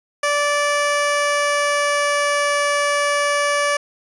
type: tone with pitch glide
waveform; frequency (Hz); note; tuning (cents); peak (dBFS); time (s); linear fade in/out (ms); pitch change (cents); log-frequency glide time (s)
15% pulse; 582 to 578.6; D5 to D5; -16 to -26; -10; 0.23-3.77; 5; -10; 0.58-2.53
effects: resampled to 24000 Hz